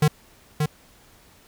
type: tone with echo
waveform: square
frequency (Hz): 151.2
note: D#3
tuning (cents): -49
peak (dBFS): -15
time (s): 0.02-0.08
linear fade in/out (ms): 5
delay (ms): 580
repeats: 1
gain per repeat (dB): -5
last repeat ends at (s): 0.66
effects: pink hiss -54 dBFS RMS until 1.47 s